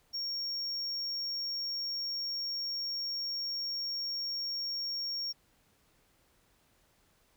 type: tone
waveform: triangle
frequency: 5540 Hz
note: F8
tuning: 15 cents flat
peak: -32 dBFS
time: 0.13-5.33 s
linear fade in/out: 20 ms
effects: pink hiss -69 dBFS RMS until 7.36 s

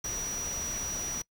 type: tone in noise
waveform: sine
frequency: 5820 Hz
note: F#8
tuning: 29 cents flat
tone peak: -32 dBFS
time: 0.04-1.22 s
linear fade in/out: 5 ms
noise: pink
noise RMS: -40 dBFS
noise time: 0.04-1.22 s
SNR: +5 dB
effects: noise-tail reverb RT60 0.1 s tail -23 dB re dry

